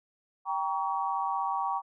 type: chord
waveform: sine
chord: G diminished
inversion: none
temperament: just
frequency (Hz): 784 / 940.8 / 1128.9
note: G5 / Bb5 / Db6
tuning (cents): 0 / +16 / +31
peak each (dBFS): -32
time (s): 0.45-1.82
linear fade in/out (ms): 50
effects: none